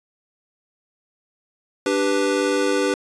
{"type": "chord", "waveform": "square", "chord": "G major", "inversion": "second", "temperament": "equal", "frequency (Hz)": [293.7, 392, 493.9], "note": ["D4", "G4", "B4"], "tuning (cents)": [0, 0, 0], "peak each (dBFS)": [-24, -23, -23], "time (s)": [1.86, 2.94], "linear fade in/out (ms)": 2, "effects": ["resampled to 22050 Hz"]}